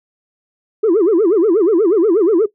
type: tone with vibrato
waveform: sine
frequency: 385.5 Hz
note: G4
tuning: 29 cents flat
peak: -7 dBFS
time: 0.83-2.46 s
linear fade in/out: 10 ms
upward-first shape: sine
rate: 8.3 Hz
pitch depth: 290 cents each way
effects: noise-tail reverb RT60 0.1 s tail -17 dB re dry + tanh soft clip ceiling -7 dBFS